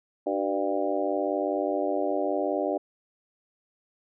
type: harmonic tone with a mistuned harmonic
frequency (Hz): 99.2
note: G2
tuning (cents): +21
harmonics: 3 / 4 / 5 / 6 / 7 / 8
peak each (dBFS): -31 / -31 / -33 / -29 / -33 / -36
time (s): 0.26-2.78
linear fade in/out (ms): 10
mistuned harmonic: 4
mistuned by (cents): -63
effects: none